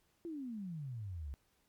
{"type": "exponential sweep", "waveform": "sine", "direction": "down", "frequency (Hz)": [349.2, 65.41], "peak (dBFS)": -40, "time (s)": [0.25, 1.34], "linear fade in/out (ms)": 0, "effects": ["pink hiss -75 dBFS RMS until 1.68 s", "MP3 96 kbps"]}